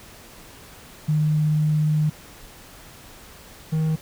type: tone pair in turn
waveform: sine / triangle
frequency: 152.8 / 157.82 Hz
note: D#3 / D#3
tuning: -31 / +25 cents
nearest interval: minor second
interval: 56 cents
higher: second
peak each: -17 dBFS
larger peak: neither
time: 1.08-2.1 / 3.72-3.96 s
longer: first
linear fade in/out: 10 ms
effects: pink hiss -45 dBFS RMS until 4.01 s